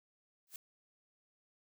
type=noise with exponential growth; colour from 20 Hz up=blue; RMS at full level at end=-42 dBFS; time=0.47-0.56 s; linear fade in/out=1 ms; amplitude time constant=19 ms; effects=none